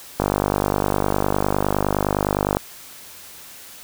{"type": "click train", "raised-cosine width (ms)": 1, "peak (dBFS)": -4, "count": 119, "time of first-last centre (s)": [0.2, 2.569], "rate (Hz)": 49.8, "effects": ["white hiss -41 dBFS RMS until 3.83 s"]}